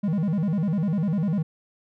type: tone with vibrato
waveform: triangle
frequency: 179.9 Hz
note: F#3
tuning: 48 cents flat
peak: -19 dBFS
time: 0.03-1.43 s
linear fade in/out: 10 ms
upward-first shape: square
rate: 10 Hz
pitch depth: 220 cents each way
effects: none